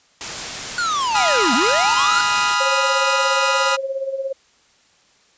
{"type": "noise", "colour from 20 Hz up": "white", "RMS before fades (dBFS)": -27, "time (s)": [0.21, 2.54], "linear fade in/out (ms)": 0}
{"type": "linear two-way sweep", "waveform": "square", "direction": "down then up", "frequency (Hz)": [1469, 212.3, 1469], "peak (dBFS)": -19, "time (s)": [0.78, 2.21], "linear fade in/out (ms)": 2, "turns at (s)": 1.54}
{"type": "chord", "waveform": "sawtooth", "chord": "F half-diminished seventh", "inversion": "first", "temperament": "equal", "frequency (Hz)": [830.6, 987.8, 1244.5, 1396.9], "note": ["Ab5", "Cb6", "Eb6", "F6"], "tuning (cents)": [0, 0, 0, 0], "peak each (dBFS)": [-23, -18, -17, -17], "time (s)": [1.14, 3.77], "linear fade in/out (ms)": 20}
{"type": "tone with tremolo", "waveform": "sine", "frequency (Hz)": 539, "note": "C#5", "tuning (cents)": -49, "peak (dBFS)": -19, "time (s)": [2.6, 4.33], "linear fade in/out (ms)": 10, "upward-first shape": "sine", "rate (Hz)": 17, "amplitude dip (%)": 65}
{"effects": ["white hiss -56 dBFS RMS until 5.37 s", "resampled to 16000 Hz"]}